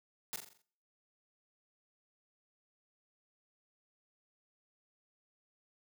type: noise with echo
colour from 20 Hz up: white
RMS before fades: -39 dBFS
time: 0.33-0.36 s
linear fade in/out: 0 ms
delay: 43 ms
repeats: 6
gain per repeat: -6 dB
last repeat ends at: 0.618 s
effects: noise-tail reverb RT60 0.6 s tail -24 dB re dry + high-pass 100 Hz 12 dB/octave